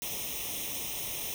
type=noise with comb filter; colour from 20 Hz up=white; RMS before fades=-36 dBFS; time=0.02-1.34 s; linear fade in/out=0 ms; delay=0.33 ms; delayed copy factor=+0.85; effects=none